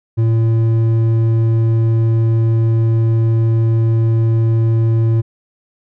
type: tone with hard clipping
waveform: sine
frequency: 113.3 Hz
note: A#2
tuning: 49 cents flat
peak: -12 dBFS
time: 0.17-5.22 s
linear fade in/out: 20 ms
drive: 6 dB
effects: none